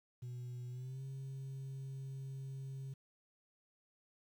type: tone with pitch glide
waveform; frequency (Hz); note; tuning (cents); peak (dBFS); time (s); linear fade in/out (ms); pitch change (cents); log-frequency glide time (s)
sine; 123.47 to 134.64; B2 to C3; 0 to +50; -40; 0.22-2.94; 10; +150; 0.69-1.03
effects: tanh soft clip ceiling -41 dBFS + 11-bit